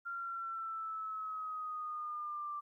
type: exponential sweep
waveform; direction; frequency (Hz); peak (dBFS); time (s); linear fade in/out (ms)
sine; down; 1388 to 1174.7; -38; 0.05-2.61; 20
effects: 13-bit